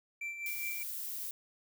triangle tone with tremolo, 2344 Hz, D7, 4 cents flat, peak -34 dBFS, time 0.21-0.83 s, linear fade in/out 5 ms, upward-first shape sine, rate 4.9 Hz, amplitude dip 55%
violet noise, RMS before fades -40 dBFS, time 0.46-1.31 s, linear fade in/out 2 ms
effects none

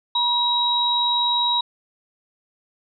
sine tone pair together, 965 / 3840 Hz, B5 / B7, -40 / -49 cents, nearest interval 2 octaves, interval 2391 cents, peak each -22 / -19 dBFS, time 0.15-1.61 s, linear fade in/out 5 ms, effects none

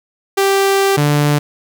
sawtooth tone pair in turn, 392 / 146.83 Hz, G4 / D3, 0 / 0 cents, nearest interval octave + perfect fourth, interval 1700 cents, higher first, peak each -7 dBFS, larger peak neither, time 0.37-0.97 / 0.97-1.39 s, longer first, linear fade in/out 10 ms, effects none

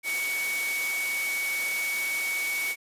sine tone in noise, 2239 Hz, C#7, 17 cents sharp, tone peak -27 dBFS, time 0.03-2.76 s, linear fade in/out 50 ms, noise white, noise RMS -34 dBFS, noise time 0.03-2.76 s, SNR +4 dB, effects high-pass 300 Hz 12 dB/octave + resampled to 32000 Hz

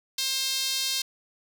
sawtooth tone with high-pass filter, 530 Hz, C5, 22 cents sharp, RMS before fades -28 dBFS, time 0.18-1.02 s, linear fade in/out 5 ms, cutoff 4000 Hz, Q 2.1, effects none

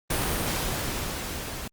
pink noise with level ramp, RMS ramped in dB -25 to -36 dBFS, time 0.1-1.68 s, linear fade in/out 5 ms, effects Opus 32 kbps

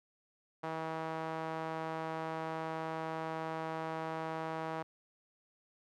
sawtooth tone with band-pass filter, 160.6 Hz, E3, 45 cents flat, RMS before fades -39 dBFS, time 0.63-4.83 s, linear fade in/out 10 ms, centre 880 Hz, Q 1.3, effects none

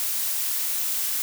blue noise, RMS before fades -26 dBFS, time 0-1.22 s, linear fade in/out 0 ms, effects none

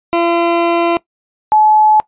20% pulse / sine tone pair in turn, 340.3 / 857.5 Hz, F4 / A5, -45 / -45 cents, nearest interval octave + major third, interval 1600 cents, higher second, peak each -6 dBFS, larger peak neither, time 0.13-0.97 / 1.52-2 s, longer first, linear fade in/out 0 ms, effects noise-tail reverb RT60 0.1 s tail -20 dB re dry + resampled to 8000 Hz

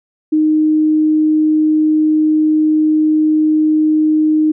sine tone, 309.2 Hz, D#4, 11 cents flat, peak -9 dBFS, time 0.32-4.52 s, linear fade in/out 10 ms, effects none

